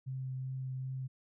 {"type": "tone with vibrato", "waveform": "sine", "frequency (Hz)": 130.81, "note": "C3", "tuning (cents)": 0, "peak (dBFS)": -36, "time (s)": [0.06, 1.08], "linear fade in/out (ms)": 20, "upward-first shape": "triangle", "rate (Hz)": 2.6, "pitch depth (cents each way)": 12, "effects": []}